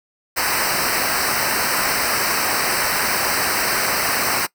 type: noise with comb filter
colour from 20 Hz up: pink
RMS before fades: -20 dBFS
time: 0.36-4.47 s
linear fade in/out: 20 ms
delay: 0.29 ms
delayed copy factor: -0.95
effects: noise-tail reverb RT60 0.1 s tail -21 dB re dry